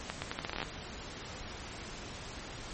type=accelerating click train; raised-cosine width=0.3 ms; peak=-18 dBFS; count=12; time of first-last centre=0.1-0.629 s; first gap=120 ms; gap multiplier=0.79; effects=pink hiss -44 dBFS RMS until 2.73 s + MP3 32 kbps